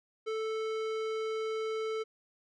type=tone with tanh clipping; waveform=sine; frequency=440 Hz; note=A4; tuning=in tune; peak=-34 dBFS; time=0.26-2.04 s; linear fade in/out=20 ms; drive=18 dB; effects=none